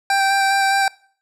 25% pulse tone with vibrato, 784 Hz, G5, in tune, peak -11 dBFS, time 0.1-0.88 s, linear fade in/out 2 ms, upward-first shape square, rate 4.9 Hz, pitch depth 10 cents each way, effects noise-tail reverb RT60 0.5 s tail -23 dB re dry + low-pass 10000 Hz 12 dB/octave

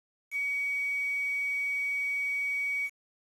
sine tone with quantisation, 2258 Hz, C#7, 31 cents sharp, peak -28 dBFS, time 0.31-2.9 s, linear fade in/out 50 ms, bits 8, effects resampled to 32000 Hz

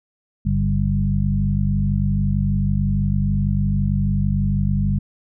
harmonic tone with a mistuned harmonic, 49 Hz, G1, in tune, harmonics 1 / 2 / 3 / 4, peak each -22 / -22 / -22 / -22 dBFS, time 0.45-4.99 s, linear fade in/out 10 ms, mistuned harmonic 3, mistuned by -31 cents, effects none

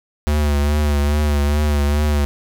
square tone with vibrato, 73.42 Hz, D2, in tune, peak -15 dBFS, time 0.27-2.25 s, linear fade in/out 0 ms, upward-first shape triangle, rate 2.4 Hz, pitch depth 50 cents each way, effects none

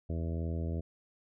harmonic tone, 82.41 Hz, E2, in tune, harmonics 1 / 2 / 3 / 4 / 5 / 6 / 7 / 8, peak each -33 / -39 / -43 / -45 / -47 / -49 / -50 / -51 dBFS, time 0.09-0.81 s, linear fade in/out 10 ms, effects none

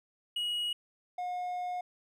triangle tone pair in turn, 2902 / 719.7 Hz, F#7 / F#5, -34 / -48 cents, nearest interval 2 octaves, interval 2414 cents, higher first, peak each -29 / -31 dBFS, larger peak first, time 0.36-0.73 / 1.18-1.81 s, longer second, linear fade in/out 5 ms, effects none

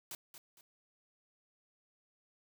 white noise with echo, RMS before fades -44 dBFS, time 0.11-0.15 s, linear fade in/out 2 ms, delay 230 ms, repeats 2, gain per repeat -9 dB, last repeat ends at 0.61 s, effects none

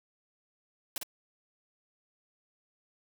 white noise with echo, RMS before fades -34 dBFS, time 0.96-0.98 s, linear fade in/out 2 ms, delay 52 ms, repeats 1, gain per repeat -4 dB, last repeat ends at 1.032 s, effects none

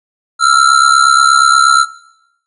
square ring-modulated tone, 1353 Hz, E6, 45 cents sharp, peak -4 dBFS, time 0.39-1.86 s, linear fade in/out 50 ms, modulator 34.2 Hz, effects noise-tail reverb RT60 0.8 s tail -18 dB re dry + resampled to 24000 Hz

